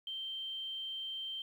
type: tone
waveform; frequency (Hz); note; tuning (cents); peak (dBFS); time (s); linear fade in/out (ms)
sine; 3136; G7; 0; -38; 0.07-1.42; 2
effects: 11-bit